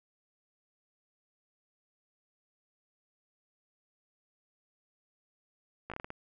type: slowing click train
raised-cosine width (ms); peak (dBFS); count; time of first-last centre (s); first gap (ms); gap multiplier
0.5; -25; 7; 5.9-6.104; 16; 1.3
effects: none